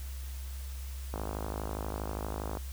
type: click train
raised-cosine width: 1 ms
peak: -22 dBFS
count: 76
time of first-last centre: 1.14-2.571 s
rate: 52.4 Hz
effects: added 66 Hz sine -37 dBFS peak until 2.72 s + white hiss -51 dBFS RMS until 2.72 s